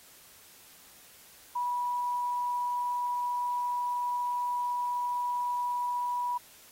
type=tone; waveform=sine; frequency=976 Hz; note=B5; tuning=21 cents flat; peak=-28 dBFS; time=1.55-6.38 s; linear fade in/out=10 ms; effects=white hiss -55 dBFS RMS until 6.71 s + AAC 48 kbps